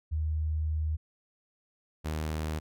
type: tone pair in turn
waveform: sine / sawtooth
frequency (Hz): 77.78 / 77.78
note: D#2 / D#2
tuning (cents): 0 / 0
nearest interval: unison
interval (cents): 0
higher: neither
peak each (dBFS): -27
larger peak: neither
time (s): 0.11-0.97 / 2.04-2.6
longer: first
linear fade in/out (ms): 20
effects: none